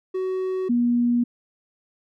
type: tone pair in turn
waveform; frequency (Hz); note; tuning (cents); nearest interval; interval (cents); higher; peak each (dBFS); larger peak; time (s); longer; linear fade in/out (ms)
triangle / sine; 374.3 / 240.2; F#4 / B3; +20 / -48; minor sixth; 768; first; -21 / -17; second; 0.14-0.69 / 0.69-1.24; neither; 10
effects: none